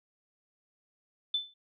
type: tone with exponential decay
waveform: sine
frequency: 3520 Hz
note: A7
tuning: in tune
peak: -24 dBFS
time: 1.34-1.54 s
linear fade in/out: 5 ms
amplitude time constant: 43 ms
effects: none